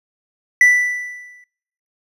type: tone with exponential decay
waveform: triangle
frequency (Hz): 1975.5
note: B6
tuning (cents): 0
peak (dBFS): -4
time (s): 0.61-1.44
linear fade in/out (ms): 2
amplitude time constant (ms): 180
effects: noise-tail reverb RT60 0.8 s tail -26 dB re dry + resampled to 32000 Hz